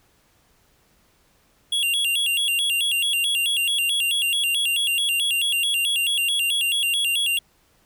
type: tone with vibrato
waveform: square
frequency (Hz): 3050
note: G7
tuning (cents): -48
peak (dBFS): -20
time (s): 1.72-7.39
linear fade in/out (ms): 5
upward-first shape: square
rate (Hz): 4.6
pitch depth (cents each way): 160
effects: pink hiss -61 dBFS RMS until 7.85 s